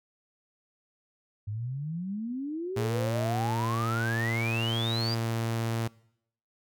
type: exponential sweep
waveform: sine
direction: up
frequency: 100.2 to 4901 Hz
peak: -31 dBFS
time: 1.47-5.15 s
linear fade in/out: 10 ms
type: tone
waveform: sawtooth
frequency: 114.5 Hz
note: A#2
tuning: 31 cents flat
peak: -24 dBFS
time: 2.76-5.88 s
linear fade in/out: 10 ms
effects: noise-tail reverb RT60 0.7 s tail -22 dB re dry